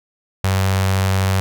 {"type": "tone with notch filter", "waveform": "sawtooth", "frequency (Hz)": 95.8, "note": "G2", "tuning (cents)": -39, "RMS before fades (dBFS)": -17, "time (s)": [0.44, 1.4], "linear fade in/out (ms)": 0, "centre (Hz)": 290, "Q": 0.8, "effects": []}